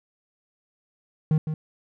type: tone with echo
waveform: triangle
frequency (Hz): 155.56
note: D#3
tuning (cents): 0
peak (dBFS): -15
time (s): 1.31-1.38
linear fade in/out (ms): 2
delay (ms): 160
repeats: 1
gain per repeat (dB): -8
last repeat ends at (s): 1.54
effects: none